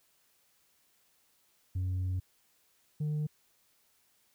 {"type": "tone pair in turn", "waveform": "sine", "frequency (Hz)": [92.2, 150.92], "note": ["F#2", "D3"], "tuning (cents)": [-6, 48], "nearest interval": "major sixth", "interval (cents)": 854, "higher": "second", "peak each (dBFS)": -27, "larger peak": "neither", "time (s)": [[1.75, 2.2], [3, 3.27]], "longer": "first", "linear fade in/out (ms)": 10, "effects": ["tanh soft clip ceiling -29 dBFS", "white hiss -70 dBFS RMS until 4.34 s"]}